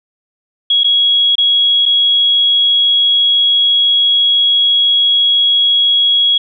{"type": "tone with dropouts", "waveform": "sine", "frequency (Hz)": 3322, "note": "G#7", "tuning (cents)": 0, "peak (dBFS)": -8, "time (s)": [0.7, 6.38], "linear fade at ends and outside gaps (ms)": 5, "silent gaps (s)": [[0.835, 0.843], [1.355, 1.381], [1.856, 1.86]], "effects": []}